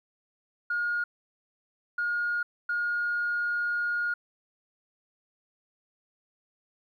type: tone bursts at uneven times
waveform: sine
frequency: 1429 Hz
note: F6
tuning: 39 cents sharp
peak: -25 dBFS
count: 3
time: 0.7-1.04 / 1.98-2.43 / 2.69-4.14 s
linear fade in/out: 5 ms
effects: tanh soft clip ceiling -21 dBFS + 11-bit